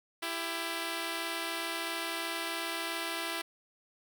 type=tone pair together; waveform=5% pulse; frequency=333.2 / 396.2 Hz; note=E4 / G4; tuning=+19 / +18 cents; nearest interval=minor third; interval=299 cents; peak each=-23 / -29 dBFS; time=0.22-3.42 s; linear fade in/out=10 ms; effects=none